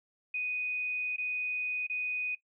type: tone with dropouts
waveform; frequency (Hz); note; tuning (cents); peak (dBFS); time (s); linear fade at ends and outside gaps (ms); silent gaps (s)
sine; 2489; D#7; 0; -31; 0.34-2.35; 5; 1.163-1.181 / 1.868-1.897
effects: noise-tail reverb RT60 0.1 s tail -17 dB re dry